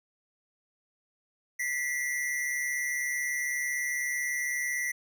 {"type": "tone pair together", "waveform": "square", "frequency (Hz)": [1953, 2093], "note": ["B6", "C7"], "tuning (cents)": [-20, 0], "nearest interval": "minor second", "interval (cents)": 120, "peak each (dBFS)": [-31, -35], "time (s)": [1.59, 4.92], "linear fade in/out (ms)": 10, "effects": []}